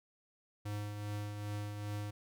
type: tone with tremolo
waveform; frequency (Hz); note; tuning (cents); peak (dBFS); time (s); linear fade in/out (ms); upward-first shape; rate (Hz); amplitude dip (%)
square; 103.83; G#2; 0; -37; 0.65-2.11; 10; triangle; 2.5; 45
effects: none